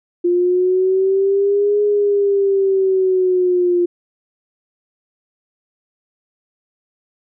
sine linear two-way sweep, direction up then down, 349.1 to 415.3 to 349.1 Hz, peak -12 dBFS, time 0.24-3.86 s, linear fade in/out 10 ms, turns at 1.82 s, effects none

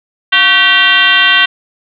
sine tone with frequency modulation, 2349 Hz, D7, in tune, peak -5 dBFS, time 0.32-1.46 s, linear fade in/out 10 ms, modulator 409 Hz, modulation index 2.7, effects none

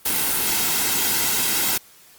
white noise with comb filter, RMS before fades -21 dBFS, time 0.05-1.78 s, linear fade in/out 10 ms, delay 1.7 ms, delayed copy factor -0.5, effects white hiss -50 dBFS RMS until 2.18 s + Opus 32 kbps

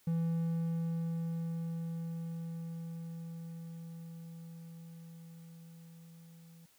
triangle tone with level ramp, 165.9 Hz, E3, 11 cents sharp, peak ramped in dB -27 to -52 dBFS, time 0.07-6.66 s, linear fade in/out 5 ms, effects white hiss -67 dBFS RMS until 6.78 s

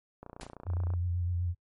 click train, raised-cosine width 1 ms, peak -30 dBFS, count 22, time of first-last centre 0.23-0.937 s, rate 29.7 Hz
pink noise with exponential decay, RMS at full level -41 dBFS, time 0.41-0.55 s, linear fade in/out 0 ms, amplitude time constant 30 ms
sine tone with vibrato, 87.9 Hz, F2, 12 cents sharp, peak -28 dBFS, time 0.65-1.55 s, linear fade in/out 50 ms, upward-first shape triangle, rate 8 Hz, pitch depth 39 cents each way
effects noise-tail reverb RT60 0.1 s tail -24 dB re dry + MP3 48 kbps

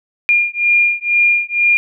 sine beating tone pair, 2410 / 2412.1 Hz, D7 / D7, +44 / +46 cents, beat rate 2.1 Hz, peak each -14 dBFS, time 0.29-1.77 s, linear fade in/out 0 ms, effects none

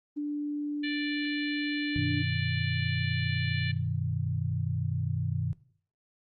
sine tone, 293.7 Hz, D4, in tune, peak -29 dBFS, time 0.16-2.23 s, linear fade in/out 20 ms
harmonic tone, 587.3 Hz, D5, in tune, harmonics 3 / 4 / 5 / 6 / 7, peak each -37 / -39 / -41 / -43 / -44 dBFS, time 0.83-3.72 s, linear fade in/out 10 ms
sine chord, G augmented, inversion none, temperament equal with one note detuned, 95.82 / 123.47 / 155.56 Hz, G2 / B2 / D#3, -39 / 0 / 0 cents, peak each -32 dBFS, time 1.96-5.53 s, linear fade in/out 0 ms
effects noise-tail reverb RT60 0.5 s tail -19 dB re dry + Opus 24 kbps

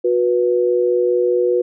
sine tone pair together, 363.9 / 488.8 Hz, F#4 / B4, -29 / -18 cents, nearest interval perfect fourth, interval 511 cents, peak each -16 dBFS, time 0.04-1.62 s, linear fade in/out 10 ms, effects none

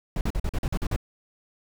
brown noise bursts, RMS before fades -25 dBFS, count 9, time 0.16-0.962 s, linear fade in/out 2 ms, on 50 ms, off 44 ms, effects none

